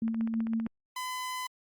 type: tone with tremolo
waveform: sine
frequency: 225.7 Hz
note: A3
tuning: 44 cents sharp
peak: -26 dBFS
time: 0.02-0.67 s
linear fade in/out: 2 ms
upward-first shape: sine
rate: 6.1 Hz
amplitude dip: 40%
type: click train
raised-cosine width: 0.5 ms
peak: -29 dBFS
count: 10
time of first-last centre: 0.08-0.664 s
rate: 15.4 Hz
type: tone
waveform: sawtooth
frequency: 1012 Hz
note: B5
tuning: 42 cents sharp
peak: -30 dBFS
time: 0.96-1.47 s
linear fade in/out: 5 ms
effects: Opus 48 kbps